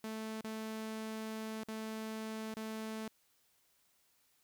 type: tone with dropouts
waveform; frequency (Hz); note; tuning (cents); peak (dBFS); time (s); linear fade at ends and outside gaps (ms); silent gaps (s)
sawtooth; 219.5; A3; -4; -36; 0.04-3.08; 2; 0.411-0.443 / 1.635-1.684 / 2.54-2.567
effects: white hiss -73 dBFS RMS until 4.43 s